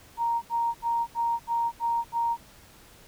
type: tone bursts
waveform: sine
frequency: 932.3 Hz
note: A#5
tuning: in tune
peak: -23 dBFS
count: 7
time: 0.17-2.37 s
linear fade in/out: 50 ms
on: 250 ms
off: 75 ms
effects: pink hiss -53 dBFS RMS until 3.07 s